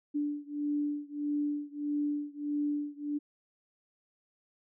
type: beating tone pair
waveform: sine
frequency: 292.1 / 293.7 Hz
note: D4 / D4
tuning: -9 / 0 cents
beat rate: 1.6 Hz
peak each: -33 / -34 dBFS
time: 0.14-3.19 s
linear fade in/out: 20 ms
effects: none